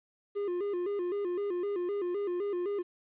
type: tone with vibrato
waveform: triangle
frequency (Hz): 379.4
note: F#4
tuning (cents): +43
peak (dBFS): -28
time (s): 0.35-2.83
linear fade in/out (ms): 20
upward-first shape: square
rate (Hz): 3.9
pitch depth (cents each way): 120
effects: resampled to 8000 Hz + 11-bit